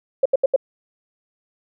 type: tone bursts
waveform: sine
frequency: 538 Hz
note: C5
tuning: 48 cents sharp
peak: -11 dBFS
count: 4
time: 0.23-0.562 s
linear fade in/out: 5 ms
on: 26 ms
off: 76 ms
effects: none